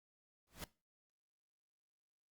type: noise with exponential growth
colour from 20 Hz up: pink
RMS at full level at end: -42 dBFS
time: 0.47-0.64 s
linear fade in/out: 1 ms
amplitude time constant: 35 ms
effects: noise-tail reverb RT60 0.3 s tail -20 dB re dry + Opus 48 kbps